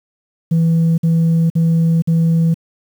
sine tone bursts, 164.81 Hz, E3, in tune, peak -8 dBFS, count 4, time 0.51-2.543 s, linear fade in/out 10 ms, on 470 ms, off 51 ms, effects tanh soft clip ceiling -9 dBFS + 7-bit

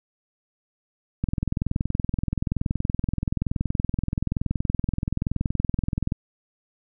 click train, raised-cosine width 5 ms, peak -11 dBFS, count 104, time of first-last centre 1.24-6.122 s, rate 21.1 Hz, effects none

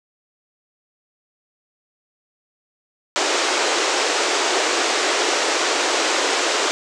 pink band-pass noise, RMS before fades -20 dBFS, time 3.16-6.71 s, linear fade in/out 0 ms, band 320 to 7800 Hz, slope 48 dB/octave, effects none

